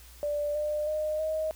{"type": "tone with pitch steps", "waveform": "sine", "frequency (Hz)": [587.3, 600.3, 613.7, 627.3], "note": ["D5", "D5", "D#5", "D#5"], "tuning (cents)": [0, 38, -24, 14], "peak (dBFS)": -27, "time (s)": [0.23, 1.51], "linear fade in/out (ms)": 0, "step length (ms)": 320, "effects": ["added 60 Hz sine -50 dBFS peak until 1.55 s", "white hiss -54 dBFS RMS until 1.55 s"]}